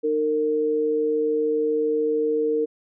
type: tone pair together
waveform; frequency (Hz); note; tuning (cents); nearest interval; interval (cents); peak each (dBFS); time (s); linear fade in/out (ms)
sine; 305.5 / 458.3; D#4 / A#4; -32 / -29; perfect fifth; 703; -27 / -20; 0.03-2.66; 20
effects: none